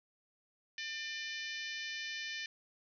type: harmonic tone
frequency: 598 Hz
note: D5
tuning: 31 cents sharp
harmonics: 3 / 4 / 5 / 6 / 7 / 8 / 9 / 10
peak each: -43 / -45 / -47 / -49 / -50 / -51 / -52 / -53 dBFS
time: 0.78-2.46 s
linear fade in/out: 2 ms
effects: none